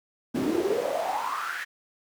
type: noise with high-pass filter sweep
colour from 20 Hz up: brown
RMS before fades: -28 dBFS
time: 0.34-1.65 s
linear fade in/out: 20 ms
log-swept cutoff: 240 to 1800 Hz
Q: 8.2
effects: none